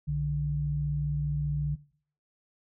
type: tone pair together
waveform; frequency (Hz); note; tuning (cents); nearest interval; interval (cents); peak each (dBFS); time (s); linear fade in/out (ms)
sine; 61.8 / 146.9; B1 / D3; +2 / +1; octave + minor third; 1499; -35 / -27; 0.07-1.76; 20
effects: noise-tail reverb RT60 0.5 s tail -19 dB re dry